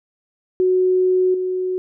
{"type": "tone with level steps", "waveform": "sine", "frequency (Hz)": 369.1, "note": "F#4", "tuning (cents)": -4, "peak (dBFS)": [-13, -19], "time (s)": [0.6, 1.78], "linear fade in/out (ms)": 0, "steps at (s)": 1.34, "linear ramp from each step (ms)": 5, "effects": []}